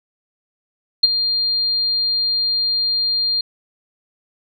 sine tone with ADSR envelope, 4200 Hz, C8, 6 cents sharp, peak -5 dBFS, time 1.03-3.41 s, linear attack 9 ms, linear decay 24 ms, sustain -11 dB, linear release 4 ms, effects none

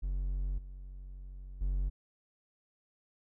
triangle tone with level steps, 46.34 Hz, F#1, 3 cents sharp, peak -29 / -41 / -27 dBFS, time 0.02-1.9 s, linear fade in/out 20 ms, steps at 0.58 / 1.61 s, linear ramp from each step 5 ms, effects none

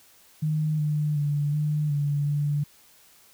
sine tone with pitch steps, 154.1 / 150.2 / 145.7 / 150.4 / 144.5 / 146 Hz, D#3 / D3 / D3 / D3 / D3 / D3, -16 / +39 / -13 / +42 / -28 / -10 cents, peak -22 dBFS, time 0.42-2.64 s, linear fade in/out 10 ms, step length 370 ms, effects white hiss -56 dBFS RMS until 3.33 s

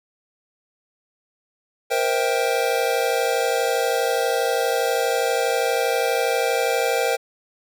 square chord, C dominant seventh, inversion third, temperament just, 470.9 / 523.3 / 654.1 / 784.9 Hz, Bb4 / C5 / E5 / G5, +18 / 0 / -14 / +2 cents, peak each -24 / -25 / -28 / -26 dBFS, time 1.9-7.17 s, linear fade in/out 20 ms, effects none

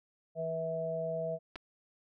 harmonic tone, 162.8 Hz, E3, 21 cents flat, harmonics 1 / 3 / 4, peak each -41 / -39 / -34 dBFS, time 0.35-1.39 s, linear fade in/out 50 ms
clicks, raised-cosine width 0.3 ms, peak -28 dBFS, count 2, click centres 1.557 / 1.56 s
effects none

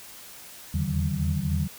sine tone cluster, 80.3 / 84 / 143.3 / 155.8 / 190.6 Hz, E2 / E2 / D3 / D#3 / G3, -45 / +33 / -42 / +3 / -48 cents, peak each -30 dBFS, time 0.74-1.68 s, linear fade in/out 5 ms, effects white hiss -45 dBFS RMS until 1.78 s

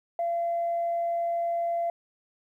sine tone, 683 Hz, F5, 39 cents flat, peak -24 dBFS, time 0.19-1.9 s, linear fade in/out 2 ms, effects tanh soft clip ceiling -21 dBFS + 11-bit

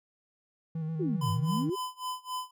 triangle tone with vibrato, 159.5 Hz, D#3, 43 cents sharp, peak -29 dBFS, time 0.75-1.7 s, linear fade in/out 5 ms, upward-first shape square, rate 7.4 Hz, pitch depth 30 cents each way
sine exponential two-way sweep, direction down then up, 409.4 to 97 to 409.4 Hz, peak -28 dBFS, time 0.99-1.76 s, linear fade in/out 20 ms, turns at 1.31 s
square tone with tremolo, 1011 Hz, B5, 40 cents sharp, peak -32 dBFS, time 1.21-2.51 s, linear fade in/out 5 ms, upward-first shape sine, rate 3.7 Hz, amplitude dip 95%
effects none

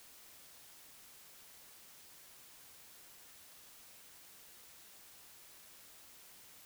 silence, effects white hiss -58 dBFS RMS until 6.65 s

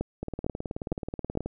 two click trains, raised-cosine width 2 ms, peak -19 / -15 dBFS, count 24 / 4, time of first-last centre 0.23-1.46 / 0.01-1.374 s, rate 18.7 / 2.2 Hz, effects none

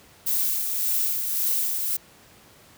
violet noise with tremolo, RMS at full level -23 dBFS, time 0.26-1.97 s, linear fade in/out 10 ms, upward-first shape sine, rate 1.8 Hz, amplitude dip 40%, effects pink hiss -52 dBFS RMS until 2.77 s + high-pass 80 Hz 12 dB/octave

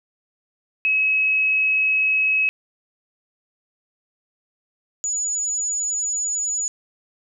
sine tone pair in turn, 2564 / 6897 Hz, E7 / A8, -49 / -36 cents, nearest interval octave + perfect fourth, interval 1713 cents, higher second, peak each -16 / -21 dBFS, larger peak first, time 0.85-2.49 / 5.04-6.68 s, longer neither, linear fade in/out 0 ms, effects none

